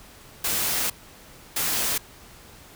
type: noise bursts at uneven times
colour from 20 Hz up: white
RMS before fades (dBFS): -25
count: 2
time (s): 0.44-0.9 / 1.56-1.98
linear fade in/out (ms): 5
effects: pink hiss -48 dBFS RMS until 2.75 s